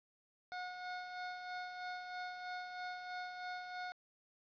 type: tone with tremolo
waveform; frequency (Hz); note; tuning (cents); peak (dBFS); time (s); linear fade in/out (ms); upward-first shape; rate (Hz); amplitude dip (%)
25% pulse; 726; F#5; -33; -37; 0.52-3.92; 0; sine; 3.1; 45
effects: resampled to 11025 Hz + 11-bit